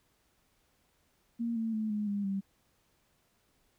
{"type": "tone with pitch steps", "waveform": "sine", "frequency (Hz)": [233.1, 225, 217.2, 209.7, 202.5, 195.45], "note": ["A#3", "A3", "A3", "G#3", "G#3", "G3"], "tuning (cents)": [0, 39, -22, 17, -43, -5], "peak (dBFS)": -30, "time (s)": [1.39, 2.41], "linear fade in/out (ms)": 20, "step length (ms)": 170, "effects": ["pink hiss -72 dBFS RMS until 3.78 s"]}